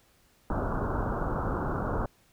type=low-pass noise; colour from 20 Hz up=pink; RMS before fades=-30 dBFS; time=0.5-2.06 s; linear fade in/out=2 ms; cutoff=1500 Hz; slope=96 dB/octave; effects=pink hiss -64 dBFS RMS until 2.32 s